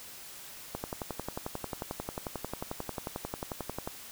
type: click train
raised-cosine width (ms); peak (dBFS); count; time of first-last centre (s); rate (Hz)
1; -20; 36; 0.75-3.875; 11.2
effects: white hiss -47 dBFS RMS until 4.11 s